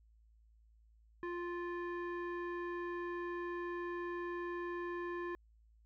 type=tone with low-pass filter; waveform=square; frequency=349.2 Hz; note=F4; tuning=in tune; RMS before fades=-41 dBFS; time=1.23-5.35 s; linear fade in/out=0 ms; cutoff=1600 Hz; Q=2.4; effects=added 55 Hz sine -63 dBFS peak until 5.85 s